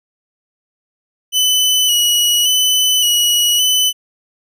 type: tone with vibrato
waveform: sawtooth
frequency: 2963 Hz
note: F#7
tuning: 2 cents sharp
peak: -8 dBFS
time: 1.32-3.93 s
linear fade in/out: 50 ms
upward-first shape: square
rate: 0.88 Hz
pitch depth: 27 cents each way
effects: none